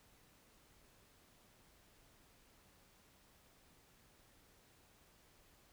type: silence
effects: pink hiss -68 dBFS RMS until 5.72 s